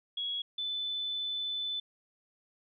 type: tone pair in turn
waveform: sine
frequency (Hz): 3335 / 3508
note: G#7 / A7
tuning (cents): +7 / -6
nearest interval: minor second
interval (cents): 87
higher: second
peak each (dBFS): -32 / -32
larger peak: neither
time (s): 0.17-0.42 / 0.58-1.8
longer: second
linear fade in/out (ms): 5
effects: none